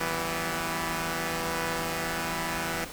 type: chord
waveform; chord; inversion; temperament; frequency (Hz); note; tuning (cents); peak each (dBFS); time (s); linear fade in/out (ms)
5% pulse; E minor; none; equal with one note detuned; 164.81 / 192.3 / 246.9; E3 / G3 / B3; 0 / -33 / 0; -20 / -25 / -23; 0-2.85; 10
effects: pink hiss -41 dBFS RMS until 2.92 s